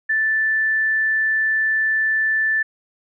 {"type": "tone", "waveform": "sine", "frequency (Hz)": 1760, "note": "A6", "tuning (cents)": 0, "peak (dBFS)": -16, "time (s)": [0.09, 2.63], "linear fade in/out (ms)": 10, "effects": []}